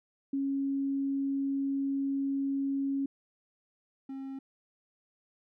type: tone pair in turn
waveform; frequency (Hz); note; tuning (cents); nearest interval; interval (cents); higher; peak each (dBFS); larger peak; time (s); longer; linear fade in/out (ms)
sine / triangle; 275 / 269.3; C#4 / C#4; -14 / -50; unison; 36; first; -28 / -35; first; 0.33-3.06 / 4.09-4.39; first; 5
effects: none